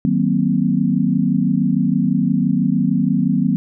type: chord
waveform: sine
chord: C half-diminished seventh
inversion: first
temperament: just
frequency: 156.98 / 188.37 / 235.5 / 261.6 Hz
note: Eb3 / Gb3 / Bb3 / C4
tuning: +16 / +31 / +18 / 0 cents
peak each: -21 / -18 / -19 / -20 dBFS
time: 0.05-3.56 s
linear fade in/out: 0 ms
effects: none